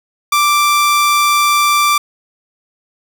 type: tone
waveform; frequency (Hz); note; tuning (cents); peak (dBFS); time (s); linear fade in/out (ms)
sawtooth; 1175; D6; +1; -6; 0.32-1.98; 5
effects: none